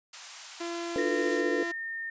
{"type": "high-pass noise", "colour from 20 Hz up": "white", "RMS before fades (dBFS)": -42, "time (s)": [0.13, 1.41], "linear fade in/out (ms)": 5, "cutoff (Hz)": 750, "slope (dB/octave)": 24}
{"type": "tone", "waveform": "sawtooth", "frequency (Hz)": 340.6, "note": "F4", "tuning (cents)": -43, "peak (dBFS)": -29, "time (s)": [0.6, 1.72], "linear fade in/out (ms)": 10}
{"type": "chord", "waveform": "sine", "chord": "B half-diminished seventh", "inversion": "first", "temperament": "just", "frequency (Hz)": [296.3, 355.6, 444.5, 493.9], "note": ["D4", "F4", "A4", "B4"], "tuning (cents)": [15, 31, 18, 0], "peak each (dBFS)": -32, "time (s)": [0.96, 1.63], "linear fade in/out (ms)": 0}
{"type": "tone with pitch glide", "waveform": "sine", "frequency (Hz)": [1838, 1821.1], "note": ["A#6", "A#6"], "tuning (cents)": [-25, -41], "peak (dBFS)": -33, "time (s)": [0.98, 2.1], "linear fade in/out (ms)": 5, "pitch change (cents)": -16, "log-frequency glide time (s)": [1.11, 1.82]}
{"effects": ["resampled to 16000 Hz"]}